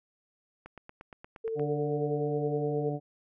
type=click train; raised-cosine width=0.5 ms; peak=-30 dBFS; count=9; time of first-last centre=0.66-1.596 s; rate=8.55 Hz
type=tone with tremolo; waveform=sine; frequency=448.5 Hz; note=A4; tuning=33 cents sharp; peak=-29 dBFS; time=1.44-2.9 s; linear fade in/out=10 ms; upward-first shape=sine; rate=12 Hz; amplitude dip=30%
type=harmonic tone; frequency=146.3 Hz; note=D3; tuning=6 cents flat; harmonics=1 / 2 / 3 / 4 / 5; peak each=-33 / -36 / -38 / -39 / -40 dBFS; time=1.55-3 s; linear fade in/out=50 ms
effects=none